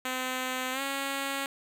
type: tone with pitch glide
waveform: 5% pulse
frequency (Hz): 256.6 to 275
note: C4 to C#4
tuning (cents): -34 to -14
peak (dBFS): -19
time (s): 0.05-1.46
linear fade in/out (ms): 2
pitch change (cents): +120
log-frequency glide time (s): 0.72-0.81
effects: none